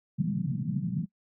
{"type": "band-pass noise", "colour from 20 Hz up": "white", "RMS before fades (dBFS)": -30, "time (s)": [0.18, 1.06], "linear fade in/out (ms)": 20, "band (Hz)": [130, 200], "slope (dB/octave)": 48, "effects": ["noise-tail reverb RT60 0.1 s tail -23 dB re dry"]}